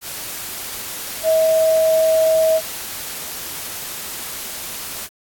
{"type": "tone in noise", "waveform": "sine", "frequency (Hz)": 641, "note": "E5", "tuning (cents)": -49, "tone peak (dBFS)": -12, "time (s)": [1.23, 2.61], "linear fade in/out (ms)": 50, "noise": "white", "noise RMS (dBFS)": -29, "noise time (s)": [0.01, 5.09], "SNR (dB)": 14, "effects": ["AAC 64 kbps"]}